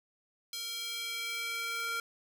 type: tone with high-pass filter sweep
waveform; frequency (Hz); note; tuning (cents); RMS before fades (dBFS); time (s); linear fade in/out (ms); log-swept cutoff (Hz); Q
square; 462.1; A#4; -15; -37; 0.53-2; 2; 3900 to 1500; 1.8
effects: none